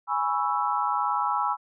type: chord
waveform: sine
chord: C# minor seventh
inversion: second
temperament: equal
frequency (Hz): 830.6 / 987.8 / 1108.7 / 1318.5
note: G#5 / B5 / C#6 / E6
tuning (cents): 0 / 0 / 0 / 0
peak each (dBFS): -28 / -28 / -31 / -28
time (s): 0.07-1.57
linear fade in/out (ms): 50
effects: none